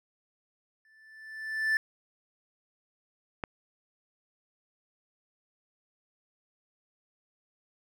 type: tone with exponential growth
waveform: triangle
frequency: 1760 Hz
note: A6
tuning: in tune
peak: -20 dBFS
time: 0.85-1.77 s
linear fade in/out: 1 ms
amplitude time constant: 200 ms
type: click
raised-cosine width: 0.5 ms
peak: -17 dBFS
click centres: 3.438 s
effects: none